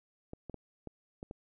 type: clicks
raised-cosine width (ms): 2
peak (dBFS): -29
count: 6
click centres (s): 0.334 / 0.497 / 0.543 / 0.873 / 1.229 / 1.311
effects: none